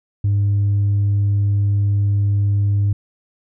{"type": "tone with tanh clipping", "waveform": "triangle", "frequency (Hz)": 101.2, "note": "G#2", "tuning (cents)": -44, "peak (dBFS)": -14, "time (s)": [0.24, 2.93], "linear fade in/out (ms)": 5, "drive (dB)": 6, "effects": []}